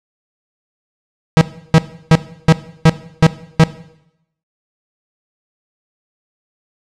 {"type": "tone bursts", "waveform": "45% pulse", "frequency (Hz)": 160.6, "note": "E3", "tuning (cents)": -45, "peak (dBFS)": -4, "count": 7, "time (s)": [1.37, 3.637], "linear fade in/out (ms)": 0, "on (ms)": 41, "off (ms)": 330, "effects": ["noise-tail reverb RT60 0.8 s tail -17 dB re dry", "low-pass 6000 Hz 12 dB/octave"]}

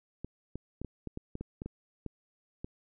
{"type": "clicks", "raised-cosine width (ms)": 3, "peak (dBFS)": -25, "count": 12, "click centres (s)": [0.246, 0.556, 0.816, 0.847, 1.073, 1.174, 1.354, 1.41, 1.619, 1.66, 2.063, 2.645], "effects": []}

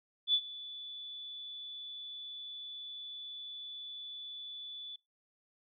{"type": "tone with ADSR envelope", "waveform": "sine", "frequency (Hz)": 3466, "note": "A7", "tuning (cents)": -27, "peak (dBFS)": -23, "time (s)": [0.27, 4.96], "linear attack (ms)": 68, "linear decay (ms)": 65, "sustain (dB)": -19, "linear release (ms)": 4, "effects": ["noise-tail reverb RT60 0.2 s tail -22 dB re dry"]}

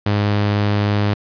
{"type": "tone", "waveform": "sawtooth", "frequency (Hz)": 103.1, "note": "G#2", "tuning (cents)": -12, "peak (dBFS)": -11, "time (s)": [0.06, 1.14], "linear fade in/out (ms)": 5, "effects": ["resampled to 11025 Hz", "7-bit"]}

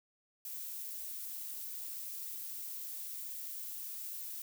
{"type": "noise", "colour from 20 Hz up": "violet", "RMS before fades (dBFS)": -43, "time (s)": [0.45, 4.42], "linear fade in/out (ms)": 2, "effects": []}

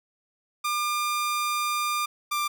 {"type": "tone pair in turn", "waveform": "sawtooth", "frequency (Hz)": [1200, 1186.2], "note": ["D6", "D6"], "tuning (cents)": [37, 17], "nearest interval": "unison", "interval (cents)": 20, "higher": "first", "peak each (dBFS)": -21, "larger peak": "neither", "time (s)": [[0.64, 2.06], [2.31, 2.48]], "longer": "first", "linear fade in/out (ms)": 10, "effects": []}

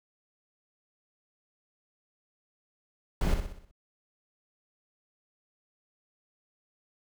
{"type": "noise with echo", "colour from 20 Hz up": "brown", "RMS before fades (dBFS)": -26, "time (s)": [3.21, 3.34], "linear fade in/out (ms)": 2, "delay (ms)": 62, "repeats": 6, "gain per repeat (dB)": -6, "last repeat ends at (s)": 3.712, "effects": []}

